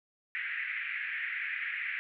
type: band-pass noise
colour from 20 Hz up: white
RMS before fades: -36 dBFS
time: 0.35-1.99 s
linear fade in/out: 0 ms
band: 1700 to 2300 Hz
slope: 48 dB/octave
effects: none